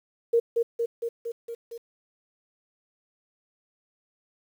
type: tone with echo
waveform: sine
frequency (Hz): 465.9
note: A#4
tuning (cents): -1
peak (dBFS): -17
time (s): 0.33-0.4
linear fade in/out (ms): 10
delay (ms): 230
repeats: 6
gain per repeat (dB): -3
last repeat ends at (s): 1.78
effects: 9-bit